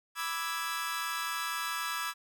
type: chord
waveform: sawtooth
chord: E dominant seventh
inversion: second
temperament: equal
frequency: 987.8 / 1174.7 / 1318.5 / 1661.2 Hz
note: B5 / D6 / E6 / G#6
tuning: 0 / 0 / 0 / 0 cents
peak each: -37 / -36 / -33 / -34 dBFS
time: 0.15-2.14 s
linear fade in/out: 50 ms
effects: none